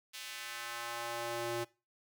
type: tone with high-pass filter sweep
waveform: square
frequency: 117.8 Hz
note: A#2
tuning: 19 cents sharp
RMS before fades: -40 dBFS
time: 0.13-1.65 s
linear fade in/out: 20 ms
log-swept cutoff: 3000 to 310 Hz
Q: 1.1
effects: noise-tail reverb RT60 0.3 s tail -21 dB re dry